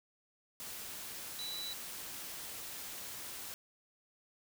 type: tone in noise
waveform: sine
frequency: 3951 Hz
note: B7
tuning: in tune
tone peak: -40 dBFS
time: 1.39-1.73 s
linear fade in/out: 0 ms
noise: white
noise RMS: -45 dBFS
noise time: 0.6-3.54 s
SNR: +2 dB
effects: none